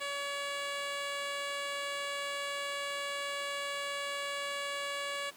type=tone with low-pass filter; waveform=10% pulse; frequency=566 Hz; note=C#5; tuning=36 cents sharp; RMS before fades=-37 dBFS; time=0-5.31 s; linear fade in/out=20 ms; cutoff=7800 Hz; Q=0.86; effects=pink hiss -54 dBFS RMS until 5.36 s + high-pass 300 Hz 12 dB/octave

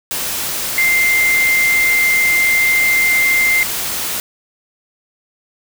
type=tone in noise; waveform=sine; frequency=2093 Hz; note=C7; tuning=in tune; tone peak=-11 dBFS; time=0.78-3.63 s; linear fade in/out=0 ms; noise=white; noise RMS=-21 dBFS; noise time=0.11-4.2 s; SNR=+7 dB; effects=none

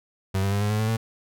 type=tone with pitch steps; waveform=35% pulse; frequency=95.9 / 98.48 / 101.13 / 103.86 / 106.65 / 109.53 / 112.47 Hz; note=G2 / G2 / G#2 / G#2 / G#2 / A2 / A2; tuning=-37 / +8 / -46 / +1 / +46 / -7 / +38 cents; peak=-20 dBFS; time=0.34-0.97 s; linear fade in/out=10 ms; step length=90 ms; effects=none

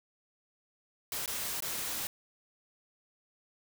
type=noise with dropouts; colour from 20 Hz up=white; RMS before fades=-36 dBFS; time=1.12-2.07 s; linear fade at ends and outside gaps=1 ms; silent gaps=1.26-1.277 / 1.604-1.623 s; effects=none

